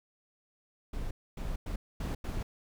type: noise bursts at uneven times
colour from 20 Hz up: brown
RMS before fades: -35 dBFS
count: 5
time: 0.93-1.11 / 1.37-1.56 / 1.66-1.76 / 2-2.15 / 2.24-2.43 s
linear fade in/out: 5 ms
effects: none